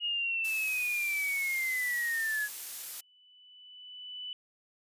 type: linear sweep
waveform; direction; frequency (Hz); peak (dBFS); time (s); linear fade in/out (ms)
sine; down; 2881 to 1672; -29; 0-2.49; 50
type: noise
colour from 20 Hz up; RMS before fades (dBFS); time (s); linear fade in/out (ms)
blue; -39; 0.44-3.01; 10
type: tone with exponential growth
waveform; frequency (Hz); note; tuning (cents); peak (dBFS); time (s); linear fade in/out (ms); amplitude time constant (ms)
sine; 2986; F#7; +15; -36; 2.39-4.33; 1; 420
effects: resampled to 32000 Hz